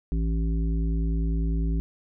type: harmonic tone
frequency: 55 Hz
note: A1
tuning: in tune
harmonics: 1 / 3 / 5 / 7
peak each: -23 / -30 / -35 / -42 dBFS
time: 0.12-1.8 s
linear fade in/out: 0 ms
effects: none